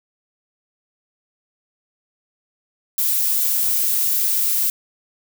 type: noise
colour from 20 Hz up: violet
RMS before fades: -19 dBFS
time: 2.98-4.7 s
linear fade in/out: 2 ms
effects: none